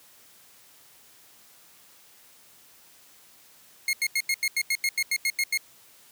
sawtooth tone bursts, 2153 Hz, C7, 49 cents sharp, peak -19 dBFS, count 13, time 3.88-5.575 s, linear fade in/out 2 ms, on 51 ms, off 86 ms, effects white hiss -55 dBFS RMS until 6.11 s + high-pass 80 Hz 12 dB/octave

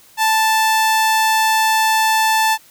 sawtooth tone, 880 Hz, A5, in tune, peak -9 dBFS, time 0.17-2.58 s, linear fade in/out 50 ms, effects white hiss -48 dBFS RMS until 2.7 s

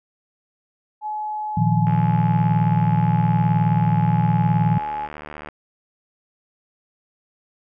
sine tone with pitch glide, 851 to 846.1 Hz, G#5 to G#5, +42 to +32 cents, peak -24 dBFS, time 1.01-5.09 s, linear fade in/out 50 ms, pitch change -10 cents, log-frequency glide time 2.73-4.43 s
sine chord, Bb suspended fourth, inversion none, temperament equal, 116.54 / 155.56 / 174.61 Hz, Bb2 / Eb3 / F3, 0 / 0 / 0 cents, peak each -20 dBFS, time 1.57-4.78 s, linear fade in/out 5 ms
click train, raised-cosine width 0.5 ms, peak -19 dBFS, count 273, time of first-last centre 1.87-5.487 s, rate 75.2 Hz
effects none

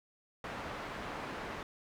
white low-pass noise, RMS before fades -42 dBFS, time 0.44-1.63 s, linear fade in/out 2 ms, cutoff 1400 Hz, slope 12 dB/octave, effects none

